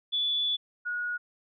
sine tone pair in turn, 3451 / 1451 Hz, A7 / F#6, -34 / -34 cents, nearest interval octave + minor third, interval 1500 cents, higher first, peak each -25 / -29 dBFS, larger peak first, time 0.12-0.57 / 0.85-1.18 s, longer first, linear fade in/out 20 ms, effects none

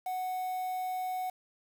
triangle tone with quantisation, 740 Hz, F#5, in tune, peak -30 dBFS, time 0.06-1.3 s, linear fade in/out 5 ms, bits 8, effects none

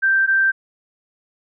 sine tone pair in turn, 1568 / 1568 Hz, G6 / G6, 0 / 0 cents, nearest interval unison, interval 0 cents, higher neither, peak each -13 dBFS, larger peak neither, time 0.02-0.27 / 0.27-0.52 s, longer neither, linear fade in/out 20 ms, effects none

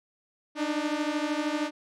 sawtooth beating tone pair, 293.7 / 306.7 Hz, D4 / D#4, 0 / -25 cents, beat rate 13 Hz, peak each -26 dBFS, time 0.55-1.71 s, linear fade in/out 50 ms, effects low-pass 6000 Hz 12 dB/octave

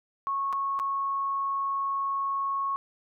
sine tone with dropouts, 1100 Hz, C#6, 14 cents flat, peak -26 dBFS, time 0.27-2.76 s, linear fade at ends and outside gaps 0 ms, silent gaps 0.527-0.531 / 0.791-0.798 s, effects none

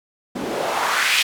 white noise with band-pass filter sweep, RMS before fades -21 dBFS, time 0.35-1.23 s, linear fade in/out 10 ms, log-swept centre 250 to 3000 Hz, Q 1.9, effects none

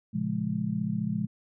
sine chord, Bb minor seventh, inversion none, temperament just, 116.54 / 139.85 / 174.81 / 209.8 Hz, Bb2 / Db3 / F3 / Ab3, 0 / +16 / +2 / +18 cents, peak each -35 / -35 / -32 / -30 dBFS, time 0.13-1.27 s, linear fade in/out 20 ms, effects none

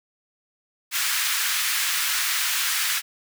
pink high-pass noise, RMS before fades -24 dBFS, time 0.91-3.02 s, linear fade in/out 50 ms, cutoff 1400 Hz, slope 24 dB/octave, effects none

